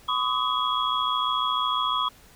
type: tone cluster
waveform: sine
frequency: 1016 / 1130 / 1256 / 3327 Hz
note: B5 / C#6 / D#6 / G#7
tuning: +49 / +33 / +16 / +2 cents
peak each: -28 dBFS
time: 0.08-2.09 s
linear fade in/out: 10 ms
effects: pink hiss -53 dBFS RMS until 2.35 s